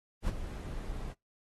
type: noise with ADSR envelope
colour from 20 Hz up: brown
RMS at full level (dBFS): -29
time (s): 0.22-1.14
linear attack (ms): 61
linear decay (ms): 26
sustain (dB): -10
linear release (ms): 26
effects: noise-tail reverb RT60 0.2 s tail -25 dB re dry + AAC 32 kbps